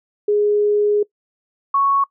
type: tone pair in turn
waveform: sine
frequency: 415.3 / 1108.7 Hz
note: G#4 / C#6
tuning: 0 / 0 cents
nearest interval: octave + perfect fourth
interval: 1700 cents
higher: second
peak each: -13 dBFS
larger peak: neither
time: 0.28-1.03 / 1.74-2.04 s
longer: first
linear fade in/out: 5 ms
effects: noise-tail reverb RT60 0.1 s tail -22 dB re dry